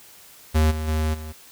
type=tone with level steps; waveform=square; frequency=78 Hz; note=D#2; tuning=5 cents sharp; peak=-16 / -26 / -21 / -33 dBFS; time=0.54-1.33 s; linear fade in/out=20 ms; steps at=0.7 / 0.87 / 1.13 s; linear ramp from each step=20 ms; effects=white hiss -48 dBFS RMS until 1.51 s